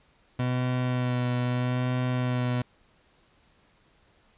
30% pulse tone with vibrato, 124.8 Hz, B2, 19 cents sharp, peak -22 dBFS, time 0.39-2.62 s, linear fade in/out 5 ms, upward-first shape sine, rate 0.78 Hz, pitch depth 18 cents each way, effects pink hiss -63 dBFS RMS until 4.37 s + resampled to 8000 Hz

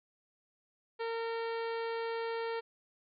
harmonic tone, 457.9 Hz, A#4, 31 cents flat, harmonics 1 / 2 / 3 / 4 / 5 / 6 / 7 / 8 / 9 / 10, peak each -35 / -41 / -46 / -47 / -50 / -54 / -54 / -59 / -56 / -58 dBFS, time 0.99-2.61 s, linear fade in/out 20 ms, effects none

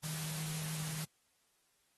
sine tone in noise, 156.8 Hz, D#3, 14 cents sharp, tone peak -40 dBFS, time 0.03-1.05 s, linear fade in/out 10 ms, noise white, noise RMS -43 dBFS, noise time 0.03-1.05 s, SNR 0 dB, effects white hiss -75 dBFS RMS until 1.97 s + AAC 32 kbps

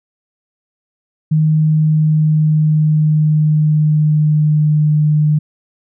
sine tone with pitch glide, 155.56 to 151.39 Hz, D#3 to D#3, 0 to -47 cents, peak -9 dBFS, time 1.31-5.39 s, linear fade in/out 10 ms, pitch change -47 cents, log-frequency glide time 1.45-4.94 s, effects none

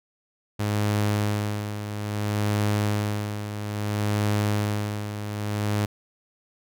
sawtooth tone with tremolo, 104.3 Hz, G#2, 8 cents sharp, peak -17 dBFS, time 0.59-5.86 s, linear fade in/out 10 ms, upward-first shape sine, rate 0.6 Hz, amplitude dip 65%, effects none

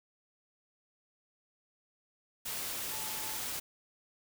sine tone in noise, 870 Hz, A5, 20 cents flat, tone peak -48 dBFS, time 2.91-3.38 s, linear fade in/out 10 ms, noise white, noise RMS -38 dBFS, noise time 2.45-3.6 s, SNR -13 dB, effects none

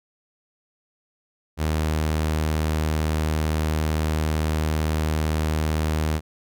sawtooth tone, 77.78 Hz, D#2, in tune, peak -17 dBFS, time 1.57-6.21 s, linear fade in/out 50 ms, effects none

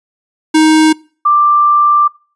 square / sine tone pair in turn, 313.3 / 1180.2 Hz, D#4 / D6, +12 / +8 cents, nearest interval octave + major seventh, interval 2296 cents, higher second, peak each -6 dBFS, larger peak neither, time 0.54-0.93 / 1.25-2.08 s, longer second, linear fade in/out 10 ms, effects noise-tail reverb RT60 0.4 s tail -24 dB re dry + resampled to 24000 Hz

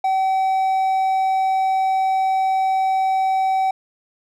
triangle tone, 764 Hz, G5, 45 cents flat, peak -14 dBFS, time 0.04-3.71 s, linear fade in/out 5 ms, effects none

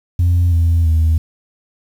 sine tone with pitch steps, 87.31 / 83.66 / 80.16 Hz, F2 / E2 / E2, 0 / +26 / -48 cents, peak -8 dBFS, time 0.19-1.18 s, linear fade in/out 5 ms, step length 330 ms, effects tanh soft clip ceiling -8 dBFS + 7-bit

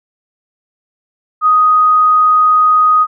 sine tone, 1248 Hz, D#6, 5 cents sharp, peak -6 dBFS, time 1.41-3.07 s, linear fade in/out 50 ms, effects none

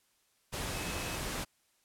sine tone in noise, 2580 Hz, E7, 38 cents flat, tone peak -45 dBFS, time 0.73-1.17 s, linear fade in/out 20 ms, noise pink, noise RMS -37 dBFS, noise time 0.52-1.45 s, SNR -11 dB, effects white hiss -72 dBFS RMS until 1.84 s + low-pass 12000 Hz 12 dB/octave

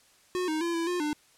square tone with pitch steps, 363.3 / 312 / 340.3 / 333.3 / 355.7 / 299.2 Hz, F#4 / D#4 / F4 / E4 / F4 / D4, -32 / +5 / -45 / +19 / +32 / +32 cents, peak -28 dBFS, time 0.35-1.13 s, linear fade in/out 0 ms, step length 130 ms, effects white hiss -61 dBFS RMS until 1.37 s + low-pass 10000 Hz 12 dB/octave

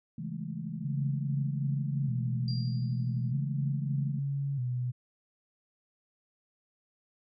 sine chord, A major seventh, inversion first, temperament equal with one note detuned, 136.45 / 164.81 / 207.7 / 220 Hz, C#3 / E3 / G#3 / A3, -27 / 0 / 0 / 0 cents, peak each -42 / -37 / -41 / -42 dBFS, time 0.18-4.19 s, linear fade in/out 5 ms
sine tone with vibrato, 131.7 Hz, C3, 12 cents sharp, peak -29 dBFS, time 0.83-4.92 s, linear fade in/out 20 ms, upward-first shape square, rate 0.4 Hz, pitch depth 100 cents each way
sine tone with exponential decay, 4766 Hz, D8, 25 cents sharp, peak -38 dBFS, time 2.48-3.31 s, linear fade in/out 2 ms, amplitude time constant 180 ms
effects none

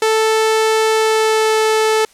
sawtooth tone with pitch glide, 440 to 437.2 Hz, A4 to A4, 0 to -11 cents, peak -8 dBFS, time 0.02-2.05 s, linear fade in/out 2 ms, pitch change -11 cents, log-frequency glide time 0.91-1.57 s, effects white hiss -49 dBFS RMS until 2.13 s + low-pass 10000 Hz 12 dB/octave

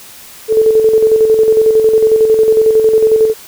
sine tone with tremolo, 440 Hz, A4, in tune, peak -4 dBFS, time 0.48-3.34 s, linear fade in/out 50 ms, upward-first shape square, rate 11 Hz, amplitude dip 45%, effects white hiss -35 dBFS RMS until 3.47 s

